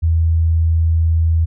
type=tone; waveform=sine; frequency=81.8 Hz; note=E2; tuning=13 cents flat; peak=-11 dBFS; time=0.02-1.46 s; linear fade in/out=20 ms; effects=none